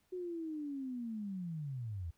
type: linear sweep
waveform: sine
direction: down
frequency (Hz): 370 to 77.78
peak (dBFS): -38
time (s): 0.12-2.11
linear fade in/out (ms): 10
effects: pink hiss -75 dBFS RMS until 2.17 s